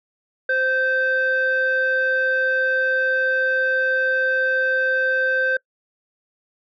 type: tone pair together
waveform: sine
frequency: 521 / 1556.9 Hz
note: C5 / G6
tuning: -7 / -12 cents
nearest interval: octave + perfect fifth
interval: 1895 cents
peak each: -21 / -17 dBFS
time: 0.49-5.57 s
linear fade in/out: 5 ms
effects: noise-tail reverb RT60 0.1 s tail -25 dB re dry + tanh soft clip ceiling -13 dBFS